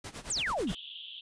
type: noise with tremolo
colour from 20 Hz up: pink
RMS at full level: -40 dBFS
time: 0.04-0.75 s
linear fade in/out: 5 ms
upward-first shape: sine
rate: 9.2 Hz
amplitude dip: 85%
type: exponential sweep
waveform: sine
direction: down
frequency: 8630 to 155.56 Hz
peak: -29 dBFS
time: 0.3-0.72 s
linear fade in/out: 2 ms
type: band-pass noise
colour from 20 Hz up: white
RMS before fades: -45 dBFS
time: 0.67-1.21 s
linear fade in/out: 5 ms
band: 2900 to 3500 Hz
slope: 96 dB/octave
effects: resampled to 22050 Hz